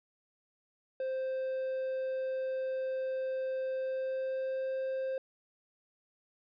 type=tone with pitch glide; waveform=triangle; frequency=523.3 to 527.2 Hz; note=C5 to C5; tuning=0 to +13 cents; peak=-30 dBFS; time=1-5.18 s; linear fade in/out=2 ms; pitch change=+13 cents; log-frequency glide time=3.74-4.75 s; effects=resampled to 11025 Hz + 12-bit